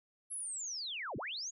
sine linear two-way sweep, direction down then up, 11130 to 73.42 to 6970 Hz, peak -38 dBFS, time 0.3-1.51 s, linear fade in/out 20 ms, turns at 1.17 s, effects none

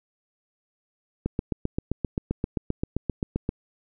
click train, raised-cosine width 3 ms, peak -12 dBFS, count 18, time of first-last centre 1.26-3.491 s, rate 7.62 Hz, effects none

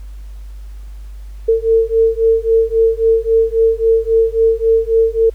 sine beating tone pair, 449.6 / 453.3 Hz, A4 / A#4, +37 / -48 cents, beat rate 3.7 Hz, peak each -13 dBFS, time 1.48-5.3 s, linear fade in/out 10 ms, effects added 50 Hz sine -28 dBFS peak until 5.34 s + pink hiss -52 dBFS RMS until 5.34 s

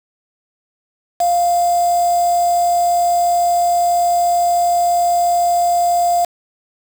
sine tone with quantisation, 698.5 Hz, F5, in tune, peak -12 dBFS, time 1.2-6.25 s, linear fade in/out 5 ms, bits 4, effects none

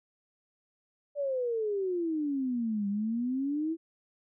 sine exponential two-way sweep, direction down then up, 587.3 to 197.9 to 333.6 Hz, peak -28 dBFS, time 1.15-3.77 s, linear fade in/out 50 ms, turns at 2.88 s, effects none

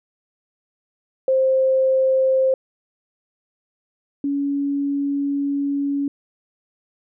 sine tone pair in turn, 526 / 281.8 Hz, C5 / C#4, +9 / +29 cents, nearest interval major seventh, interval 1080 cents, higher first, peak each -14 / -19 dBFS, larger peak first, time 1.28-2.54 / 4.24-6.08 s, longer second, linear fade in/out 2 ms, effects none

